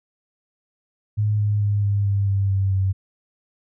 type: tone with pitch steps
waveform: sine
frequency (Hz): 105.5 / 104.05 / 102.62 / 101.2 / 99.81 / 98.43 / 97.08 / 95.74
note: G#2 / G#2 / G#2 / G#2 / G2 / G2 / G2 / G2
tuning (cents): +28 / +4 / -20 / -44 / +32 / +8 / -16 / -40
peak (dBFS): -17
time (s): 1.17-2.93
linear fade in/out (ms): 20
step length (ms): 220
effects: none